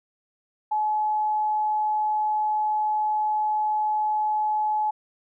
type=tone; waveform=sine; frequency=853 Hz; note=G#5; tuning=46 cents sharp; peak=-21 dBFS; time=0.71-4.91 s; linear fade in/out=10 ms; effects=none